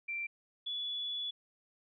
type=tone pair in turn; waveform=sine; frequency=2354 / 3423 Hz; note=D7 / A7; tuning=+3 / -48 cents; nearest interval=tritone; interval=649 cents; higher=second; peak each=-35 / -35 dBFS; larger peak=neither; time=0.08-0.27 / 0.66-1.31 s; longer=second; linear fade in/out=10 ms; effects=none